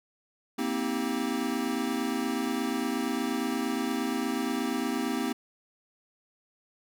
square chord, C minor seventh, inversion third, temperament equal with one note detuned, 233.1 / 261.6 / 318 / 392 Hz, Bb3 / C4 / Eb4 / G4, 0 / 0 / +38 / 0 cents, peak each -34 / -32 / -35 / -37 dBFS, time 0.58-5.33 s, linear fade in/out 10 ms, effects none

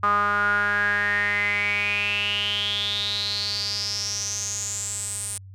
sawtooth tone with band-pass filter sweep, 204.9 Hz, G#3, 23 cents flat, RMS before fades -25 dBFS, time 0.03-5.38 s, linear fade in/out 5 ms, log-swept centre 1200 to 9100 Hz, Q 9.3, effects added 96 Hz sine -40 dBFS peak until 5.54 s

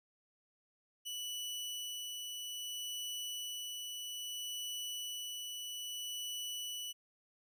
sawtooth tone with tremolo, 2960 Hz, F#7, in tune, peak -36 dBFS, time 1.05-6.93 s, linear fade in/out 20 ms, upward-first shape sine, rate 0.61 Hz, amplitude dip 25%, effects none

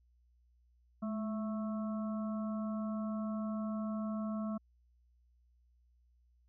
harmonic tone with a mistuned harmonic, 220 Hz, A3, in tune, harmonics 1 / 3 / 5 / 6, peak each -35 / -45 / -49 / -51 dBFS, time 1.02-4.58 s, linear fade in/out 10 ms, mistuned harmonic 1, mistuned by -52 cents, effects added 60 Hz sine -66 dBFS peak until 6.48 s

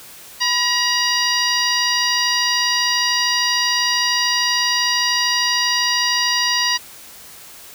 harmonic tone with a mistuned harmonic, 953 Hz, A#5, 38 cents sharp, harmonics 1 / 2 / 3 / 4 / 5 / 6, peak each -24 / -22 / -24 / -25 / -20 / -24 dBFS, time 0.4-6.78 s, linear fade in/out 20 ms, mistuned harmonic 1, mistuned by +79 cents, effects white hiss -40 dBFS RMS until 7.74 s

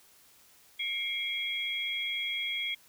sine tone cluster, 2149 / 2329 / 3305 Hz, C7 / D7 / G#7, +46 / -15 / -9 cents, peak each -35 / -39 / -33 dBFS, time 0.79-2.75 s, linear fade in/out 10 ms, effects white hiss -60 dBFS RMS until 2.88 s

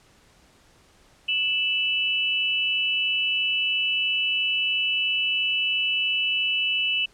sine tone pair together, 2637 / 2960 Hz, E7 / F#7, 0 / 0 cents, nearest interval major second, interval 200 cents, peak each -24 dBFS, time 1.28-7.06 s, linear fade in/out 10 ms, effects pink hiss -57 dBFS RMS until 7.13 s + low-pass 9000 Hz 12 dB/octave

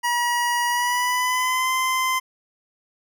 25% pulse tone with pitch glide, 960 to 1034.9 Hz, B5 to C6, -49 to -19 cents, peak -16 dBFS, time 0.03-2.2 s, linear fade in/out 20 ms, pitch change +130 cents, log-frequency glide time 0.67-1.71 s, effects none

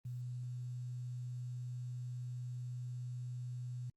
sine tone with quantisation, 123.47 Hz, B2, in tune, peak -40 dBFS, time 0.05-3.9 s, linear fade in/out 5 ms, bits 11, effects Opus 24 kbps

